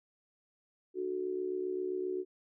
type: tone with amplitude modulation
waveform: sine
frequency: 370 Hz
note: F#4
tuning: in tune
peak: -29 dBFS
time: 0.94-2.25 s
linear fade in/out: 50 ms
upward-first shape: sine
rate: 67.6 Hz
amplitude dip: 75%
effects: none